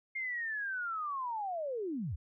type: linear sweep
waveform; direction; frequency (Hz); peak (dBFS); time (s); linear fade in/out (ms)
sine; down; 2135 to 61; -34; 0.15-2.16; 10
effects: none